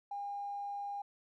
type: tone with tanh clipping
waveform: triangle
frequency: 808 Hz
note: G#5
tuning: 48 cents flat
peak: -37 dBFS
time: 0.11-1.02 s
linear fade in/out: 5 ms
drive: 2 dB
effects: none

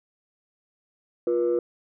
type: tone pair together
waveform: sine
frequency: 351.2 / 484.1 Hz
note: F4 / B4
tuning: +10 / -35 cents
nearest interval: tritone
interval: 555 cents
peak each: -22 / -22 dBFS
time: 1.27-1.59 s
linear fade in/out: 2 ms
effects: tanh soft clip ceiling -16 dBFS

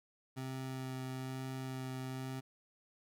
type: tone with vibrato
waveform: 25% pulse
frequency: 130.81 Hz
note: C3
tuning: in tune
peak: -36 dBFS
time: 0.36-2.41 s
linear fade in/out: 20 ms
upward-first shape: sine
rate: 1.1 Hz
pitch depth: 9 cents each way
effects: none

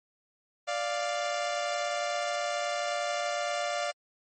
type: tone pair together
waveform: sawtooth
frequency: 587.3 / 698.4 Hz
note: D5 / F5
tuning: 0 / 0 cents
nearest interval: minor third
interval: 300 cents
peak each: -28 dBFS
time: 0.67-3.92 s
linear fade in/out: 20 ms
effects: MP3 32 kbps

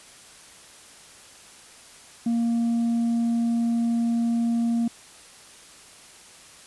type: tone with tanh clipping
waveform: sine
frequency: 233.1 Hz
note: A#3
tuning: in tune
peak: -21 dBFS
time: 2.26-4.88 s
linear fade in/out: 5 ms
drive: 2 dB
effects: white hiss -48 dBFS RMS until 6.66 s + resampled to 24000 Hz

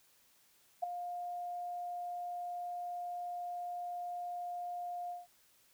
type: tone with ADSR envelope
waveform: sine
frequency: 707 Hz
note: F5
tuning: 21 cents sharp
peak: -28 dBFS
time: 0.82-5.27 s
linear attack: 15 ms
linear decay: 7 ms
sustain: -10 dB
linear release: 170 ms
effects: white hiss -68 dBFS RMS until 5.73 s

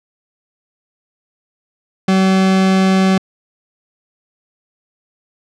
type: tone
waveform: 40% pulse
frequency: 190 Hz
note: F#3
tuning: 46 cents sharp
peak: -9 dBFS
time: 2.08-3.18 s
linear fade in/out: 5 ms
effects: low-pass 6000 Hz 12 dB/octave

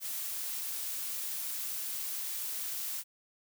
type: noise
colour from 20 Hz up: blue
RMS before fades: -37 dBFS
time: 0-3.04 s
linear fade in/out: 50 ms
effects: none

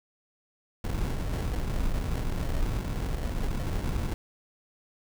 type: noise with sample-and-hold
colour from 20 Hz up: brown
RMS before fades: -29 dBFS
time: 0.84-4.14 s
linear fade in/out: 2 ms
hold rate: 1225 Hz
effects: none

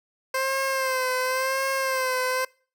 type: tone with vibrato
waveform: 15% pulse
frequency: 523.3 Hz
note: C5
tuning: in tune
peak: -17 dBFS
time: 0.34-2.45 s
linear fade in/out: 5 ms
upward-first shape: sine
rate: 0.93 Hz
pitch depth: 46 cents each way
effects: noise-tail reverb RT60 0.4 s tail -24 dB re dry

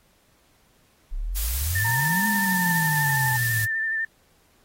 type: exponential two-way sweep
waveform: sine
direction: up then down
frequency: 30.87 to 213.7 to 105.4 Hz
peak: -25 dBFS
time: 1.11-3.67 s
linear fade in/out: 20 ms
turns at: 2.26 s
type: noise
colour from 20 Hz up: blue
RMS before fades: -29 dBFS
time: 1.35-3.66 s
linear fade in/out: 20 ms
type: tone with vibrato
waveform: sine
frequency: 1785 Hz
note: A6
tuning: 24 cents sharp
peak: -23 dBFS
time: 1.75-4.05 s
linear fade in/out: 5 ms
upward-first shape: sine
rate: 12 Hz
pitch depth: 26 cents each way
type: tone with pitch glide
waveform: sine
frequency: 922 to 878.8 Hz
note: A#5 to A5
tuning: -19 to -2 cents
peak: -28 dBFS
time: 1.84-3.37 s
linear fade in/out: 10 ms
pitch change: -83 cents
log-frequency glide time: 2.28-3.14 s
effects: pink hiss -62 dBFS RMS until 4.64 s + AAC 48 kbps

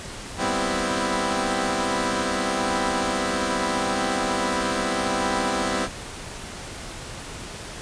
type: chord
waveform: 10% pulse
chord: C major seventh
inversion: second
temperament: equal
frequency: 196 / 246.9 / 261.6 / 329.6 Hz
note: G3 / B3 / C4 / E4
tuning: 0 / 0 / 0 / 0 cents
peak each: -20 dBFS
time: 0.37-5.89 s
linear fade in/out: 50 ms
effects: pink hiss -36 dBFS RMS until 7.81 s + resampled to 22050 Hz

